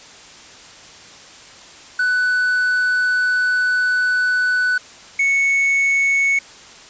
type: tone pair in turn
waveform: triangle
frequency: 1492 / 2212 Hz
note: F#6 / C#7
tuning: +14 / -4 cents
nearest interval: perfect fifth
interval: 682 cents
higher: second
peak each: -13 / -12 dBFS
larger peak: second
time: 1.99-4.78 / 5.19-6.39 s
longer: first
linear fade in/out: 5 ms
effects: white hiss -41 dBFS RMS until 6.89 s + resampled to 16000 Hz